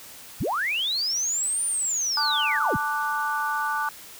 sine linear two-way sweep, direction up then down, 32.7 to 9380 to 32.7 Hz, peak -23 dBFS, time 0.4-2.77 s, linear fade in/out 10 ms, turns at 1.65 s
sine chord, D major, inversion second, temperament equal, 880 / 1174.7 / 1480 Hz, A5 / D6 / F#6, 0 / 0 / 0 cents, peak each -28 dBFS, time 2.17-3.89 s, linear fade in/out 2 ms
effects white hiss -44 dBFS RMS until 4.19 s

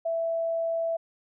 sine tone, 662 Hz, E5, 7 cents sharp, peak -25 dBFS, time 0.05-0.97 s, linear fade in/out 10 ms, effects none

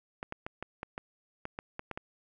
clicks, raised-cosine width 0.5 ms, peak -22 dBFS, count 11, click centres 0.229 / 0.324 / 0.465 / 0.626 / 0.831 / 0.979 / 1.454 / 1.589 / 1.794 / 1.913 / 1.975 s, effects none

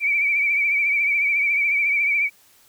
sine tone with vibrato, 2302 Hz, D7, 35 cents flat, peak -17 dBFS, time 0-2.3 s, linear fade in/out 50 ms, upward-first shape triangle, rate 14 Hz, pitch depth 68 cents each way, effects white hiss -55 dBFS RMS until 2.68 s

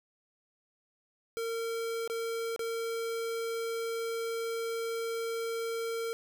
square tone with dropouts, 457.8 Hz, A#4, 31 cents flat, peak -33 dBFS, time 1.37-6.13 s, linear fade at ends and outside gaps 0 ms, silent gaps 2.076-2.099 / 2.562-2.593 s, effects none

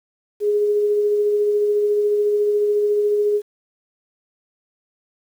sine tone with tremolo, 415.3 Hz, G#4, in tune, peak -14 dBFS, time 0.4-3.42 s, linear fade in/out 50 ms, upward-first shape sine, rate 14 Hz, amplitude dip 25%, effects 8-bit

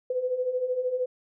sine beating tone pair, 493.9 / 506.9 Hz, B4 / B4, 0 / +45 cents, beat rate 13 Hz, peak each -32 / -26 dBFS, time 0.1-1.06 s, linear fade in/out 5 ms, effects none

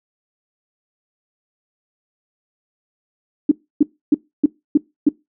sine tone bursts, 293.7 Hz, D4, in tune, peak -7 dBFS, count 6, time 3.49-5.09 s, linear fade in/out 5 ms, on 25 ms, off 290 ms, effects noise-tail reverb RT60 0.2 s tail -21 dB re dry

